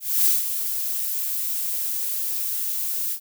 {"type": "noise with ADSR envelope", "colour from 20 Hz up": "violet", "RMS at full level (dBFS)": -17, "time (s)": [0, 3.2], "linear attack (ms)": 260, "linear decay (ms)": 170, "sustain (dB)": -9, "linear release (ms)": 81, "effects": []}